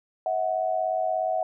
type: tone pair together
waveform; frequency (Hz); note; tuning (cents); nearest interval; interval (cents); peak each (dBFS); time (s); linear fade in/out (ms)
sine; 643 / 739.9; E5 / F#5; -43 / 0; major second; 243; -26; 0.26-1.43; 2
effects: none